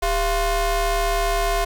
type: ring-modulated tone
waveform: 30% pulse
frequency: 361.4 Hz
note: F#4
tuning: 41 cents flat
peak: -13 dBFS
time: 0.02-1.65 s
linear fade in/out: 10 ms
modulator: 324 Hz
effects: none